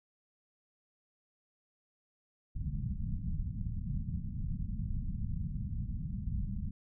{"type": "low-pass noise", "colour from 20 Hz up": "pink", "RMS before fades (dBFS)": -36, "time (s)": [2.55, 6.71], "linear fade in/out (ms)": 5, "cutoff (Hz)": 210, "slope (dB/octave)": 48, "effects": []}